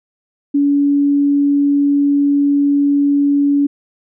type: tone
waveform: sine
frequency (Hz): 284.5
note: C#4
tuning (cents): +45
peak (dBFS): -10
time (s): 0.54-3.67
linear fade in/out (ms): 10
effects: none